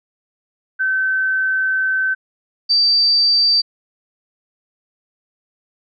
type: tone pair in turn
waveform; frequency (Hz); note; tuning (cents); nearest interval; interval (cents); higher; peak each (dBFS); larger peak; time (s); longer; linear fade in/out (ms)
sine; 1535 / 4651; G6 / D8; -37 / -18; octave + perfect fifth; 1919; second; -15 / -11; second; 0.79-2.15 / 2.69-3.62; first; 20
effects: none